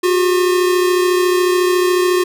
square tone pair together, 360 / 394 Hz, F#4 / G4, -47 / +9 cents, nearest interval major second, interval 156 cents, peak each -13 / -22 dBFS, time 0.03-2.24 s, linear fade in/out 10 ms, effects none

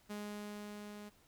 sawtooth tone with level ramp, 207.7 Hz, G#3, in tune, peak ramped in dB -37 to -44 dBFS, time 0.09-1.1 s, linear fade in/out 20 ms, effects pink hiss -68 dBFS RMS until 1.27 s

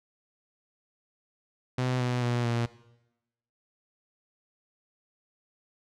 sawtooth tone with pitch steps, 126.9 / 123.86 / 120.89 / 117.99 Hz, B2 / B2 / B2 / A#2, +47 / +5 / -37 / +21 cents, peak -22 dBFS, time 1.78-2.66 s, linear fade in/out 5 ms, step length 220 ms, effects noise-tail reverb RT60 0.9 s tail -18 dB re dry + low-pass 6000 Hz 12 dB/octave

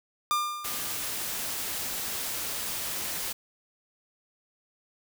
45% pulse tone with exponential decay, 1200 Hz, D6, 37 cents sharp, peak -22 dBFS, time 0.31-1.14 s, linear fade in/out 0 ms, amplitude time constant 180 ms
white noise, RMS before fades -33 dBFS, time 0.64-3.33 s, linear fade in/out 10 ms
effects none

